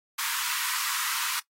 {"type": "high-pass noise", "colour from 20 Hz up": "pink", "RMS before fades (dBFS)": -30, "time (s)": [0.18, 1.4], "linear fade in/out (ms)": 10, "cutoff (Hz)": 940, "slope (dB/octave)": 96, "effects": ["noise-tail reverb RT60 0.1 s tail -20 dB re dry", "AAC 48 kbps"]}